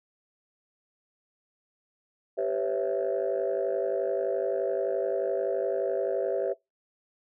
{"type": "chord", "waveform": "sine", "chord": "C# half-diminished seventh", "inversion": "second", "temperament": "equal with one note detuned", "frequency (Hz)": [392, 502.8, 554.4, 659.3], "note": ["G4", "B4", "C#5", "E5"], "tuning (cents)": [0, 31, 0, 0], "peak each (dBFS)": -30, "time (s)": [2.37, 6.54], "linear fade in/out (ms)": 20, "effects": ["noise-tail reverb RT60 0.2 s tail -23 dB re dry", "tanh soft clip ceiling -19 dBFS"]}